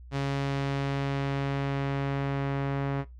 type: tone with low-pass filter sweep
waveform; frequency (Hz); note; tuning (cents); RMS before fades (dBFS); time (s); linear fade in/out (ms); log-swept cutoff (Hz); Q
sawtooth; 138.59; C#3; 0; -29; 0.11-3.05; 50; 4900 to 1800; 0.78
effects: noise-tail reverb RT60 0.2 s tail -18 dB re dry + added 61 Hz sine -44 dBFS peak until 3.19 s